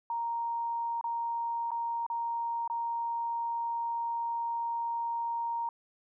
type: tone with dropouts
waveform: sine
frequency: 932.3 Hz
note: A#5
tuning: in tune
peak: -30 dBFS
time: 0.1-5.69 s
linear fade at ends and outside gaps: 2 ms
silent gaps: 1.012-1.041 / 1.707-1.716 / 2.065-2.1 / 2.677-2.699 s
effects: none